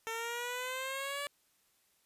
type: exponential sweep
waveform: 10% pulse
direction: up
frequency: 448.2 to 577 Hz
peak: -28 dBFS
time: 0.07-1.27 s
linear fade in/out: 0 ms
effects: white hiss -72 dBFS RMS until 2.05 s + resampled to 32000 Hz